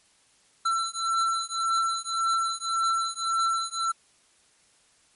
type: beating tone pair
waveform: square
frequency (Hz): 1342 / 1343.8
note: E6 / E6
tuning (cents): +31 / +33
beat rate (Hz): 1.8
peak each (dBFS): -28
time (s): 0.65-3.92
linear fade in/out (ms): 10
effects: white hiss -62 dBFS RMS until 5.15 s + MP3 48 kbps